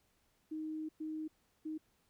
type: tone bursts at uneven times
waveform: sine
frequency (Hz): 312.2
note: D#4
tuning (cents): +6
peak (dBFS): -38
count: 3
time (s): 0.51-0.89 / 1-1.28 / 1.65-1.78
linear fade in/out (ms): 10
effects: pink hiss -75 dBFS RMS until 2.09 s